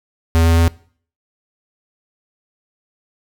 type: tone with pitch steps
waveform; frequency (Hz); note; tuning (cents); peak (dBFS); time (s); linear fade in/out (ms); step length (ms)
square; 82.41 / 82.98 / 83.56; E2 / E2 / E2; 0 / +12 / +24; -11; 0.35-0.68; 0; 110
effects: noise-tail reverb RT60 0.5 s tail -22 dB re dry